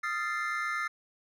triangle chord, F dominant seventh, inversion third, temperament equal with one note detuned, 1244.5 / 1372.9 / 1760 / 2093 Hz, Eb6 / F6 / A6 / C7, 0 / -30 / 0 / 0 cents, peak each -34 dBFS, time 0.03-0.88 s, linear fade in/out 10 ms, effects none

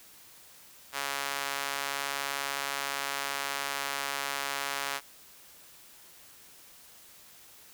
sawtooth tone with high-pass filter, 139.7 Hz, C#3, 14 cents sharp, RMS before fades -34 dBFS, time 0.92-5.01 s, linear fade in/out 50 ms, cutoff 1100 Hz, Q 0.81, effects white hiss -54 dBFS RMS until 7.73 s

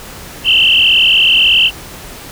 sine tone with frequency modulation, 2901 Hz, F#7, 35 cents flat, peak -6 dBFS, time 0.44-1.71 s, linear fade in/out 50 ms, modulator 41.7 Hz, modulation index 5.5, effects pink hiss -31 dBFS RMS until 2.31 s

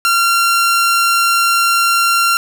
sawtooth tone, 1375 Hz, F6, 27 cents flat, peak -7 dBFS, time 0.05-2.37 s, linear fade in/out 0 ms, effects none

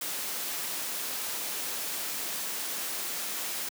white noise, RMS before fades -34 dBFS, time 0.01-3.69 s, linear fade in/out 5 ms, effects high-pass 200 Hz 12 dB/octave

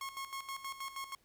sawtooth tone with tremolo, 1087 Hz, C#6, 34 cents flat, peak -35 dBFS, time 0.01-1.15 s, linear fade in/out 2 ms, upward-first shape square, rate 6.3 Hz, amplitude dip 70%, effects pink hiss -71 dBFS RMS until 1.24 s

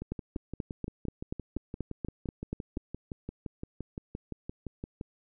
two click trains, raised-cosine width 3 ms, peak -20 / -24 dBFS, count 12 / 30, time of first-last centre 0.12-2.771 / 0.02-5.011 s, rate 4.15 / 5.81 Hz, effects none

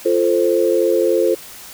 sine chord, F major, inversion none, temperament equal with one note detuned, 346.2 / 440 / 523.3 Hz, F4 / A4 / C5, -15 / 0 / 0 cents, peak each -17 dBFS, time 0.05-1.35 s, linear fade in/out 10 ms, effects white hiss -37 dBFS RMS until 1.73 s

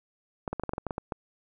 clicks, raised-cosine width 1 ms, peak -17 dBFS, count 11, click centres 0.478 / 0.53 / 0.597 / 0.636 / 0.693 / 0.735 / 0.781 / 0.867 / 0.908 / 0.981 / 1.122 s, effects none

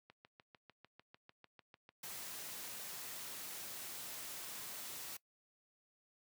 click train, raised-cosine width 0.3 ms, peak -40 dBFS, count 19, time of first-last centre 0.1-2.787 s, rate 6.7 Hz
white noise, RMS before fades -47 dBFS, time 2.03-5.17 s, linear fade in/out 5 ms
effects noise-tail reverb RT60 0.1 s tail -21 dB re dry + high-pass 100 Hz 12 dB/octave

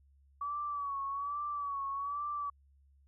sine tone with vibrato, 1138 Hz, C#6, 45 cents sharp, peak -34 dBFS, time 0.41-2.5 s, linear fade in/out 5 ms, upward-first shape sine, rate 1.2 Hz, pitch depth 57 cents each way, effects added 69 Hz sine -62 dBFS peak until 3.07 s

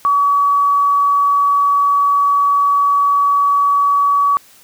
sine tone, 1136 Hz, C#6, 42 cents sharp, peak -10 dBFS, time 0.05-4.37 s, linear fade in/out 0 ms, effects white hiss -46 dBFS RMS until 4.63 s

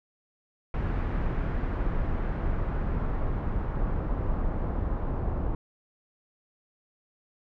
brown noise with low-pass filter sweep, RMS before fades -28 dBFS, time 0.74-5.55 s, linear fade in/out 2 ms, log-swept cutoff 1900 to 1000 Hz, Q 1.2, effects none

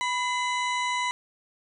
harmonic tone with a mistuned harmonic, 987.8 Hz, B5, in tune, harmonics 1 / 2 / 3 / 4 / 6 / 7 / 8 / 9, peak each -27 / -30 / -38 / -36 / -43 / -43 / -48 / -48 dBFS, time 0.01-1.11 s, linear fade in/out 0 ms, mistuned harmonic 2, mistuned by +58 cents, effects none

